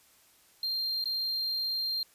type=tone with dropouts; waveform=triangle; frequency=4186 Hz; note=C8; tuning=in tune; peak=-28 dBFS; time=0.63-2.03 s; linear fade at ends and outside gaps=2 ms; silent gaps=1.042-1.056 s; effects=white hiss -62 dBFS RMS until 2.14 s + resampled to 32000 Hz